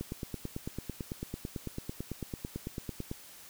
click train, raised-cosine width 3 ms, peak -23 dBFS, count 29, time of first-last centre 0.01-3.114 s, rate 9.02 Hz, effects white hiss -52 dBFS RMS until 3.49 s

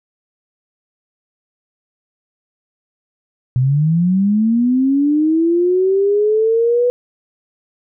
sine linear sweep, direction up, 122.8 to 493.9 Hz, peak -11 dBFS, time 3.56-6.9 s, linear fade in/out 0 ms, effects none

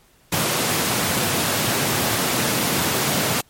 pink high-pass noise, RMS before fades -21 dBFS, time 0.32-3.41 s, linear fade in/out 5 ms, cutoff 110 Hz, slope 24 dB/octave, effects pink hiss -56 dBFS RMS until 3.49 s + MP3 64 kbps

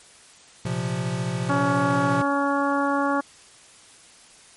square chord, Bb suspended second, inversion none, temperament equal, 116.54 / 130.81 / 174.61 Hz, Bb2 / C3 / F3, 0 / 0 / 0 cents, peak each -31 / -29 / -29 dBFS, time 0.65-2.22 s, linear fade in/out 5 ms
harmonic tone, 281.1 Hz, C#4, 24 cents sharp, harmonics 1 / 2 / 3 / 4 / 5 / 6, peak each -24 / -27 / -27 / -26 / -29 / -35 dBFS, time 1.49-3.21 s, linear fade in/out 10 ms
effects white hiss -50 dBFS RMS until 4.56 s + MP3 48 kbps

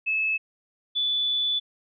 sine tone pair in turn, 2600 / 3471 Hz, E7 / A7, -24 / -24 cents, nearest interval perfect fourth, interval 500 cents, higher second, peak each -22 dBFS, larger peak neither, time 0.06-0.38 / 0.95-1.6 s, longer second, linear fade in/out 20 ms, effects none

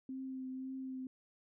sine tone with vibrato, 261.6 Hz, C4, in tune, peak -40 dBFS, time 0.09-1.07 s, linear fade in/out 2 ms, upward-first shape triangle, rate 1.9 Hz, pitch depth 20 cents each way, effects none

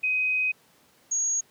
sine tone pair in turn, 2515 / 6618 Hz, D#7 / G#8, +18 / -7 cents, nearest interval octave + perfect fourth, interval 1675 cents, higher second, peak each -22 / -23 dBFS, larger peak first, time 0.03-0.52 / 1.11-1.41 s, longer first, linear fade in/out 10 ms, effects pink hiss -60 dBFS RMS until 1.5 s + high-pass 150 Hz 12 dB/octave

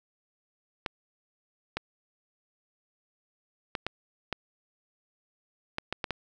clicks, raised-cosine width 0.3 ms, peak -14 dBFS, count 9, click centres 0.862 / 1.77 / 3.752 / 3.866 / 4.327 / 5.784 / 5.926 / 6.042 / 6.107 s, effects none

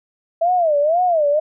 sine tone with vibrato, 648 Hz, E5, 30 cents flat, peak -13 dBFS, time 0.41-1.4 s, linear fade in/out 10 ms, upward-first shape sine, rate 2 Hz, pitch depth 210 cents each way, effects none

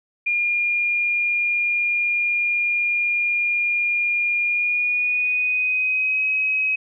sine tone with pitch glide, 2416 to 2542 Hz, D7 to D#7, +48 to +36 cents, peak -18 dBFS, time 0.26-6.76 s, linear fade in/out 10 ms, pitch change +88 cents, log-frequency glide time 4.44-6.24 s, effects none

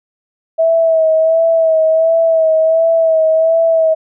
sine tone with vibrato, 648 Hz, E5, 30 cents flat, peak -8 dBFS, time 0.58-3.95 s, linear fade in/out 20 ms, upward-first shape sine, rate 1.4 Hz, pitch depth 32 cents each way, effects none

